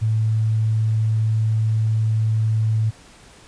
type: tone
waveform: sine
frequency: 110 Hz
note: A2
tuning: in tune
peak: -16 dBFS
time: 0.01-2.91 s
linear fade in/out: 20 ms
effects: pink hiss -47 dBFS RMS until 3.47 s + resampled to 22050 Hz